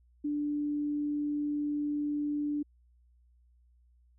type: tone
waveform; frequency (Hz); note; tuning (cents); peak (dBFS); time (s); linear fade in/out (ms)
sine; 293.7; D4; 0; -29; 0.24-2.63; 10
effects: added 60 Hz sine -61 dBFS peak until 4.18 s